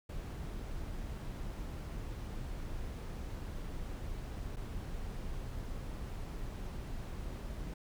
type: noise with dropouts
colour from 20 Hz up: brown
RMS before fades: -41 dBFS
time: 0.09-7.74 s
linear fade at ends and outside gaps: 5 ms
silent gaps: 4.562-4.567 s
effects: none